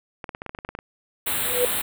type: clicks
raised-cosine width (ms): 0.5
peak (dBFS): -18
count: 12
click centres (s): 0.242 / 0.292 / 0.349 / 0.419 / 0.463 / 0.494 / 0.549 / 0.588 / 0.649 / 0.69 / 0.751 / 0.789
type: band-stop noise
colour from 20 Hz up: white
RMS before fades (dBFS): -25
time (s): 1.26-1.82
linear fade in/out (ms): 10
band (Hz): 4100 to 7800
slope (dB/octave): 96
type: tone with exponential growth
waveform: sine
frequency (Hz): 493.9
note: B4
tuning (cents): 0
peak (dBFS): -15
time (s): 1.35-1.65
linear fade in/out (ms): 2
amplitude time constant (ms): 64
effects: none